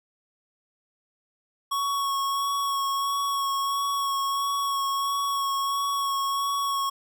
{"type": "tone with vibrato", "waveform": "square", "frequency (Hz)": 1108.7, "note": "C#6", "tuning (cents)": 0, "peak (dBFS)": -25, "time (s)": [1.71, 6.9], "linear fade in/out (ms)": 10, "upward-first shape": "sine", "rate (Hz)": 1.5, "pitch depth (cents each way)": 17, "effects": []}